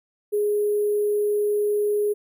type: tone with sample-and-hold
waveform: sine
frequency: 415.3 Hz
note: G#4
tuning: in tune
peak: -19 dBFS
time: 0.32-2.14 s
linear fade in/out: 20 ms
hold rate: 11025 Hz
effects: none